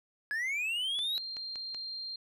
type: linear sweep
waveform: triangle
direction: up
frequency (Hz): 1663 to 3951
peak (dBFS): -29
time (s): 0.31-1.18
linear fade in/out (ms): 0
type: click train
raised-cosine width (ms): 0.2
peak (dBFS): -29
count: 5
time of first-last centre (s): 0.99-1.746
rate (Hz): 5.29
type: tone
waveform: sine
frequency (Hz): 4186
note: C8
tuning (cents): 0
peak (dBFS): -37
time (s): 1.15-2.16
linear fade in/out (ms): 5
effects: none